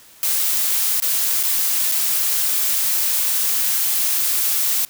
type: noise with dropouts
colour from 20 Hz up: blue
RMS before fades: -19 dBFS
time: 0.23-4.85 s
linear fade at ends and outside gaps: 1 ms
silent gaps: 1.001-1.022 / 1.43-1.435 / 1.916-1.92 s
effects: white hiss -47 dBFS RMS until 4.89 s